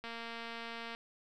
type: click train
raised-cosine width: 0.3 ms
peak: -28 dBFS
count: 211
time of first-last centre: 0.04-0.949 s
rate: 231 Hz
effects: none